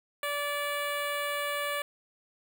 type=tone with notch filter; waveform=10% pulse; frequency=579 Hz; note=D5; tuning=25 cents flat; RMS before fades=-32 dBFS; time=0.23-1.82 s; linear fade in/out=2 ms; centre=5500 Hz; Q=0.82; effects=none